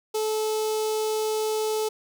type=tone with notch filter; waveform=sawtooth; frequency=433.4 Hz; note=A4; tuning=26 cents flat; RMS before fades=-26 dBFS; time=0.14-1.89 s; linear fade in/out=10 ms; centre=1800 Hz; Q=0.62; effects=none